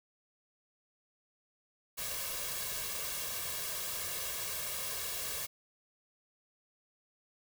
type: noise with comb filter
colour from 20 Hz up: white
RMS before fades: -38 dBFS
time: 1.97-5.47 s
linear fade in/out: 20 ms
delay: 1.8 ms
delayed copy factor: +0.7
effects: none